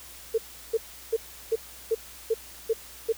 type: tone bursts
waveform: sine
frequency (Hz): 450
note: A4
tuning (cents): +39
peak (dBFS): -20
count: 8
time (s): 0.34-3.126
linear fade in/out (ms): 10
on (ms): 42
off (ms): 350
effects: added 60 Hz sine -55 dBFS peak until 3.17 s + white hiss -46 dBFS RMS until 3.17 s